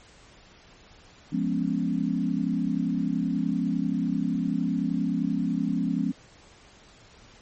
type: chord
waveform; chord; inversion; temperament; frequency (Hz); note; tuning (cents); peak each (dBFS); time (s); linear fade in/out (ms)
sine; C# dominant seventh; first; equal; 174.61 / 207.7 / 246.9 / 277.2; E#3 / G#3 / B3 / C#4; 0 / 0 / 0 / 0; -29; 1.32-6.12; 10
effects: pink hiss -53 dBFS RMS until 7.41 s + MP3 32 kbps